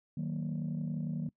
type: chord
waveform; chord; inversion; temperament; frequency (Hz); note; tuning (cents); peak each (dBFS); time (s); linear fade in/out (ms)
sine; D# minor; none; just; 155.56 / 186.68 / 233.3; D#3 / F#3 / A#3; 0 / +16 / +2; -34 / -37 / -37; 0.17-1.29; 5
effects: noise-tail reverb RT60 0.1 s tail -24 dB re dry + tanh soft clip ceiling -28 dBFS